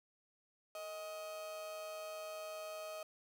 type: tone with amplitude modulation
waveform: 35% pulse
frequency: 629 Hz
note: D#5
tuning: 19 cents sharp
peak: -40 dBFS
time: 0.75-3.03 s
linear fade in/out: 2 ms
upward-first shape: sine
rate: 179 Hz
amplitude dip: 45%
effects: none